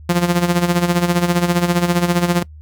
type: tone with tremolo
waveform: sawtooth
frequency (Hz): 174.61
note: F3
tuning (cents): 0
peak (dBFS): -7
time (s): 0.09-2.43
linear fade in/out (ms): 5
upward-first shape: sine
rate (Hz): 15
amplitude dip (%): 70
effects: noise-tail reverb RT60 0.1 s tail -23 dB re dry + added 76 Hz sine -35 dBFS peak until 2.61 s